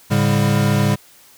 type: tone cluster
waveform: square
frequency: 108.1 / 142 / 200.5 Hz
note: A2 / C#3 / G3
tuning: -30 / +42 / +39 cents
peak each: -19 dBFS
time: 0.1-0.96 s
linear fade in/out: 20 ms
effects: white hiss -48 dBFS RMS until 1.37 s